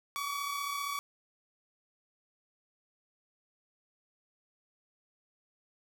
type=tone pair together; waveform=sawtooth; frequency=1130.8 / 1166 Hz; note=C#6 / D6; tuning=+34 / -13 cents; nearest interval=minor second; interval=53 cents; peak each=-31 / -37 dBFS; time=0.16-0.99 s; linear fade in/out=0 ms; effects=none